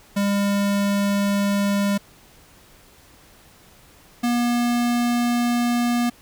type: tone pair in turn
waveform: square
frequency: 201.1 / 240 Hz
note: G3 / B3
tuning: +44 / -49 cents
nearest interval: minor third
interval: 307 cents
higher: second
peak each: -19 / -19 dBFS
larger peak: neither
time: 0.16-1.98 / 4.23-6.1 s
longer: second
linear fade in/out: 10 ms
effects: pink hiss -51 dBFS RMS until 6.21 s